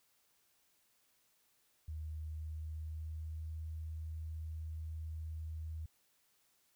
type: tone with pitch glide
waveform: sine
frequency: 77.78 to 79.32 Hz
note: D#2 to D#2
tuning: 0 to +34 cents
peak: -40 dBFS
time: 1.88-5.86 s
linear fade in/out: 5 ms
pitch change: +34 cents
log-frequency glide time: 2.2-3.63 s
effects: white hiss -74 dBFS RMS until 6.75 s